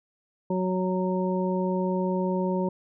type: harmonic tone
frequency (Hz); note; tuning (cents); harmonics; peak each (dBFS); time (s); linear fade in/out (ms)
185; F#3; 0; 1 / 2 / 3 / 5; -26 / -29 / -31 / -33; 0.5-2.69; 5
effects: none